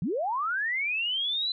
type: linear sweep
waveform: sine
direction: up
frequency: 136.9 to 4059 Hz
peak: -26 dBFS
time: 0.02-1.52 s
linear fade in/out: 2 ms
effects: none